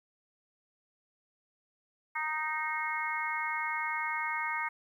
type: harmonic tone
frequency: 310 Hz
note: D#4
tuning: 6 cents flat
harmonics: 3 / 4 / 5 / 6 / 7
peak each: -36 / -38 / -41 / -39 / -35 dBFS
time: 2.15-4.69 s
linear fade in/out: 10 ms
effects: 11-bit